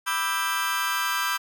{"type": "chord", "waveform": "sawtooth", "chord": "E minor seventh", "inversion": "second", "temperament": "just", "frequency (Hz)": [988.9, 1186.7, 1318.5, 1582.2], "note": ["B5", "D6", "E6", "G6"], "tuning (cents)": [2, 18, 0, 16], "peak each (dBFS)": [-27, -27, -26, -24], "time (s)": [0.06, 1.38], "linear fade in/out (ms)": 20, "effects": []}